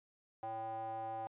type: tone with band-pass filter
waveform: square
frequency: 111.7 Hz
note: A2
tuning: 27 cents sharp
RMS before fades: -42 dBFS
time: 0.43-1.27 s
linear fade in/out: 0 ms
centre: 740 Hz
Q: 9.7
effects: resampled to 8000 Hz